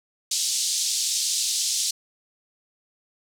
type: band-pass noise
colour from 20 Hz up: white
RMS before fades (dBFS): -25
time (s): 0.31-1.91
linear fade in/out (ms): 5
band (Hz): 3800 to 8100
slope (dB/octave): 24
effects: none